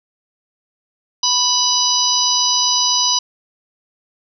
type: harmonic tone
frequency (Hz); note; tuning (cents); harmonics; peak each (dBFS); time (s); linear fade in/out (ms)
987.8; B5; 0; 1 / 3 / 4 / 5 / 6; -22 / -23 / -21 / -17 / -19; 1.23-3.19; 5
effects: none